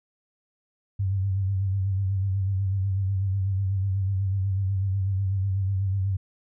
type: tone with vibrato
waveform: sine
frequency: 96.7 Hz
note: G2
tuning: 23 cents flat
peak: -22 dBFS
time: 0.99-6.17 s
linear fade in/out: 10 ms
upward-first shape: sine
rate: 8.1 Hz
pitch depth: 53 cents each way
effects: none